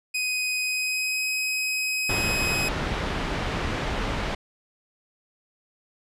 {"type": "tone with pitch glide", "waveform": "sawtooth", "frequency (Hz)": [2505, 2530], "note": ["D#7", "D#7"], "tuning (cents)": [11, 28], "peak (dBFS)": -21, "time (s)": [0.14, 2.69], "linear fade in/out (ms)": 10, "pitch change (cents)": 17, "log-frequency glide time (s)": [0.59, 1.24]}
{"type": "low-pass noise", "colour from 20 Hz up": "pink", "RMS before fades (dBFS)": -28, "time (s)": [2.09, 4.35], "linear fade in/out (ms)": 5, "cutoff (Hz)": 3100, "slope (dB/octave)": 12}
{"effects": ["low-pass 12000 Hz 12 dB/octave"]}